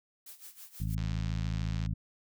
blue noise with tremolo, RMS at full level -47 dBFS, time 0.26-0.95 s, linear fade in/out 5 ms, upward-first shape sine, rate 6.2 Hz, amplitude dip 80%
harmonic tone, 54 Hz, A1, 32 cents flat, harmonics 1 / 2 / 3 / 4 / 5, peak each -34 / -34 / -36 / -46 / -51 dBFS, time 0.8-1.94 s, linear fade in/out 5 ms
click train, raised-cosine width 0.2 ms, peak -28 dBFS, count 77, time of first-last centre 0.98-1.862 s, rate 86.2 Hz
effects none

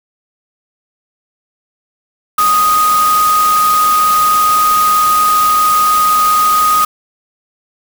sine tone in noise, 1244.5 Hz, D#6, in tune, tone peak -8 dBFS, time 2.38-6.85 s, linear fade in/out 5 ms, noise white, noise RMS -20 dBFS, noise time 2.38-6.85 s, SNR +9 dB, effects none

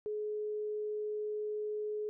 sine tone, 423.1 Hz, G#4, 32 cents sharp, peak -34 dBFS, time 0.06-2.09 s, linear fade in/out 0 ms, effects none

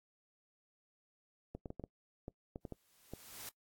clicks, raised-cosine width 2 ms, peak -30 dBFS, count 10, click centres 1.55 / 1.658 / 1.704 / 1.797 / 1.839 / 2.281 / 2.559 / 2.652 / 2.723 / 3.136 s
white noise with exponential growth, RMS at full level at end -45 dBFS, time 2.61-3.49 s, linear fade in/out 1 ms, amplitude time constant 190 ms
effects noise-tail reverb RT60 0.1 s tail -22 dB re dry + AAC 64 kbps

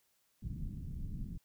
pink low-pass noise, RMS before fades -41 dBFS, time 0.42-1.38 s, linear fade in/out 10 ms, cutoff 200 Hz, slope 24 dB/octave, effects white hiss -75 dBFS RMS until 1.44 s

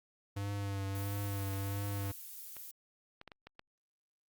square tone with vibrato, 99.4 Hz, G2, 25 cents sharp, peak -36 dBFS, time 0.36-2.12 s, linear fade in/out 10 ms, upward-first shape triangle, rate 1.5 Hz, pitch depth 35 cents each way
violet noise, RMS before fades -47 dBFS, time 0.95-2.71 s, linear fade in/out 2 ms
clicks, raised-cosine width 0.3 ms, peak -33 dBFS, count 7, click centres 1.536 / 2.567 / 3.214 / 3.277 / 3.318 / 3.47 / 3.594 s
effects Opus 48 kbps

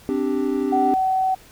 triangle chord, C suspended second, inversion none, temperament equal, 261.6 / 293.7 / 392 Hz, C4 / D4 / G4, 0 / 0 / 0 cents, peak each -22 dBFS, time 0.09-0.94 s, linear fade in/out 0 ms
sine tone, 756 Hz, F#5, 37 cents sharp, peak -17 dBFS, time 0.72-1.35 s, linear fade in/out 10 ms
effects pink hiss -48 dBFS RMS until 1.51 s

